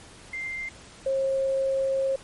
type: tone pair in turn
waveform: sine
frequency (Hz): 2093 / 537.3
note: C7 / C5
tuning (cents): 0 / +46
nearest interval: 2 octaves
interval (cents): 2354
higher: first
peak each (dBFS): -30 / -22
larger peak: second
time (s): 0.33-0.69 / 1.06-2.16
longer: second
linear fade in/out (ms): 5
effects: pink hiss -48 dBFS RMS until 2.23 s + MP3 48 kbps